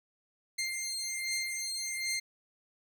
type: beating tone pair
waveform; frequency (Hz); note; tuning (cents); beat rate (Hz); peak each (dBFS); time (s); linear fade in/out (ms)
15% pulse; 2103 / 2104.3; C7 / C7; +8 / +9; 1.3; -30; 0.58-2.2; 10
effects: none